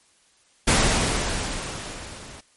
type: noise with level ramp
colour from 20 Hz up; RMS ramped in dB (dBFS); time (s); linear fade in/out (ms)
pink; -17 to -42; 0.67-2.41; 10
effects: white hiss -60 dBFS RMS until 2.56 s + MP3 48 kbps